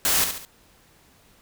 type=noise with echo; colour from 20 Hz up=white; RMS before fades=-21 dBFS; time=0.05-0.24 s; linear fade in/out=0 ms; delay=70 ms; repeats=3; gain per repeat=-7 dB; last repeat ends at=0.45 s; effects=pink hiss -57 dBFS RMS until 1.41 s